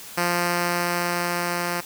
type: tone with level ramp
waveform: 5% pulse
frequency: 174.61 Hz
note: F3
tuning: in tune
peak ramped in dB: -9 to -13 dBFS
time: 0.17-1.81 s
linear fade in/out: 10 ms
effects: white hiss -40 dBFS RMS until 1.85 s